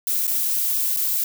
violet noise with dropouts, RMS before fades -22 dBFS, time 0.07-1.24 s, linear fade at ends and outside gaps 2 ms, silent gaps 0.27-0.276 / 0.965-0.97 s, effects none

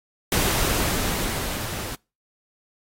pink noise with level ramp, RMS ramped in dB -20 to -33 dBFS, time 0.32-1.95 s, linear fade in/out 2 ms, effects noise-tail reverb RT60 0.3 s tail -26 dB re dry + AAC 48 kbps

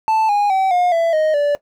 triangle tone with pitch steps, 880 / 821.1 / 766.1 / 714.8 / 666.9 / 622.3 / 580.6 Hz, A5 / G#5 / G5 / F5 / E5 / D#5 / D5, 0 / -20 / -40 / +40 / +20 / 0 / -20 cents, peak -11 dBFS, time 0.08-1.55 s, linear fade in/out 0 ms, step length 210 ms, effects noise-tail reverb RT60 0.1 s tail -17 dB re dry

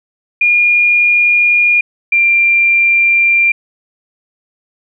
sine tone pair in turn, 2424 / 2377 Hz, D#7 / D7, -46 / +20 cents, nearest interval unison, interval 34 cents, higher first, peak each -7 dBFS, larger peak neither, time 0.41-1.81 / 2.12-3.52 s, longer neither, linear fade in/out 5 ms, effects none

